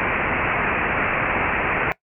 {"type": "low-pass noise", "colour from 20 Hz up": "white", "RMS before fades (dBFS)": -22, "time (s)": [0, 1.92], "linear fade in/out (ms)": 0, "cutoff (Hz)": 2600, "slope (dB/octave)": 96, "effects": ["noise-tail reverb RT60 0.1 s tail -20 dB re dry"]}